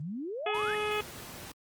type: exponential sweep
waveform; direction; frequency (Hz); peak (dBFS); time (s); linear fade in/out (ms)
sine; up; 138.59 to 1856; -34; 0-0.75; 0
type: harmonic tone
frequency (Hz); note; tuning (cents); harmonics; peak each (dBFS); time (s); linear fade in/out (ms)
422; G#4; +28; 1 / 2 / 3 / 4 / 5 / 6 / 7 / 8; -32 / -38 / -36 / -42 / -41 / -36 / -42 / -42; 0.46-1.01; 5
type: noise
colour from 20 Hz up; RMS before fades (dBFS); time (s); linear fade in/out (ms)
pink; -44; 0.54-1.52; 5
effects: high-pass 80 Hz 12 dB/octave + Opus 32 kbps